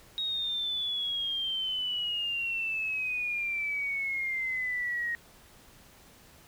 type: exponential sweep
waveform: sine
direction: down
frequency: 3782 to 1873 Hz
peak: -29 dBFS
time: 0.18-5.15 s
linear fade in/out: 0 ms
effects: pink hiss -56 dBFS RMS until 6.47 s